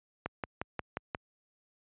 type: click train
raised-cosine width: 0.5 ms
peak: -18 dBFS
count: 6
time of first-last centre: 0.26-1.148 s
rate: 5.63 Hz
effects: high-pass 60 Hz 12 dB/octave + resampled to 8000 Hz